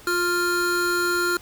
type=tone pair together; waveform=square; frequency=352.8 / 1396.9 Hz; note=F4 / F6; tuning=+18 / 0 cents; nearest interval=2 octaves; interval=2382 cents; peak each=-25 / -23 dBFS; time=0.07-1.37 s; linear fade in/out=2 ms; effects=pink hiss -47 dBFS RMS until 1.41 s